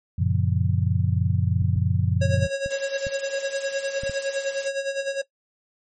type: chord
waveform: sine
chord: Gb major seventh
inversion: none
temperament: just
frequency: 92.5 / 115.62 / 138.75 / 173.43 Hz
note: Gb2 / Bb2 / Db3 / F3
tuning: 0 / -14 / +2 / -12 cents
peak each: -22 / -25 / -26 / -28 dBFS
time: 0.18-2.47 s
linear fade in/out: 10 ms
type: clicks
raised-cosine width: 5 ms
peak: -22 dBFS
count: 6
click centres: 1.62 / 1.758 / 2.661 / 3.068 / 4.035 / 4.096 s
type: tone with tremolo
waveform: square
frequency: 549 Hz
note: C#5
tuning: 17 cents flat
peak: -22 dBFS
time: 2.21-5.22 s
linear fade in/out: 10 ms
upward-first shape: sine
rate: 9.8 Hz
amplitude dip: 70%
type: noise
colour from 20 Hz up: blue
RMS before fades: -32 dBFS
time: 2.7-4.69 s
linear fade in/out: 10 ms
effects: noise-tail reverb RT60 0.1 s tail -18 dB re dry + MP3 32 kbps